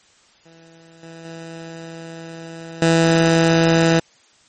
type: tone with level steps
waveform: 15% pulse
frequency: 164.81 Hz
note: E3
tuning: in tune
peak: -39 / -30 / -26 / -6 dBFS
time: 0.45-4 s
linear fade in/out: 10 ms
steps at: 1.03 / 1.25 / 2.82 s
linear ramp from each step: 2 ms
effects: white hiss -54 dBFS RMS until 4.48 s + MP3 32 kbps